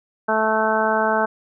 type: harmonic tone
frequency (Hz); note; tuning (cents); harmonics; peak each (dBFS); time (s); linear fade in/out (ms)
218.8; A3; -9; 1 / 2 / 3 / 4 / 5 / 6 / 7; -27 / -25 / -22 / -22 / -27 / -27 / -24; 0.28-1.26; 10
effects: none